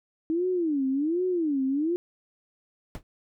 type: tone with vibrato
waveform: sine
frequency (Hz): 312.2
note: D#4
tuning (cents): +6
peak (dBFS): -23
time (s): 0.3-1.96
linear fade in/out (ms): 0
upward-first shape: sine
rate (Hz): 1.3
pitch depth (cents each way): 290
type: noise with exponential decay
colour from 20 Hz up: brown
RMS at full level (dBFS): -29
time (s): 2.95-3.03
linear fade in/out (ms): 0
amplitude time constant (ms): 17
effects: none